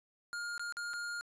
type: tone with dropouts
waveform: square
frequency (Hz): 1416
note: F6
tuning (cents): +23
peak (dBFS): -38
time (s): 0.33-1.21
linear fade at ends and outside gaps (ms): 0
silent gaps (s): 0.579-0.595 / 0.724-0.769 / 0.934-0.938
effects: resampled to 22050 Hz + 12-bit